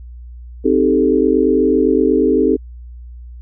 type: chord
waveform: sine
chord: A half-diminished seventh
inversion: first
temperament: equal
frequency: 261.6 / 311.1 / 392 / 440 Hz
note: C4 / Eb4 / G4 / A4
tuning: 0 / 0 / 0 / 0 cents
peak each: -16 dBFS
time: 0.64-2.57 s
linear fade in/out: 20 ms
effects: added 60 Hz sine -31 dBFS peak until 3.41 s